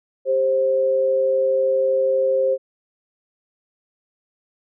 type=tone pair together; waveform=sine; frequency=395.6 / 528 Hz; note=G4 / C5; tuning=+16 / +16 cents; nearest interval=perfect fourth; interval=500 cents; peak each=-25 / -16 dBFS; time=0.25-2.58 s; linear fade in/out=50 ms; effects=none